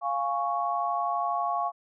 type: chord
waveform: sine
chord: Db major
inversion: first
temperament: equal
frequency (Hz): 698.5 / 830.6 / 1108.7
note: F5 / Ab5 / Db6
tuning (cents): 0 / 0 / 0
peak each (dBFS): -29 / -32 / -29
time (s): 0.01-1.72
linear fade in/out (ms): 50
effects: none